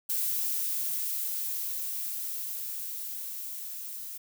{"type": "noise with level ramp", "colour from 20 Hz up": "violet", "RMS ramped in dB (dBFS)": [-29, -40], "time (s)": [0.09, 4.18], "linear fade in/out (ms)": 10, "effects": []}